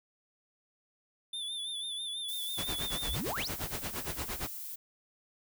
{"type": "tone with vibrato", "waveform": "square", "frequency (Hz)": 3520, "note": "A7", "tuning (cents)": 0, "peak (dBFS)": -36, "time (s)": [1.33, 3.16], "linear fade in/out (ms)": 5, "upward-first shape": "sine", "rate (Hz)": 6.1, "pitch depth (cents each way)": 57}
{"type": "noise", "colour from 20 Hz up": "violet", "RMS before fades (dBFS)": -42, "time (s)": [2.28, 4.76], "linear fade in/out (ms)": 10}
{"type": "noise with tremolo", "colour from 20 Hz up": "pink", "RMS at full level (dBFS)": -36, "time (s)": [2.57, 4.48], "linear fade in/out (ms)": 20, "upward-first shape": "sine", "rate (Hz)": 8.7, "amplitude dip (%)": 90}
{"type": "exponential sweep", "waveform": "sine", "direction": "up", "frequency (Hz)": [36.62, 6840], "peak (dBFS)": -34, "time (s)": [3.07, 3.49], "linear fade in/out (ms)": 20}
{"effects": []}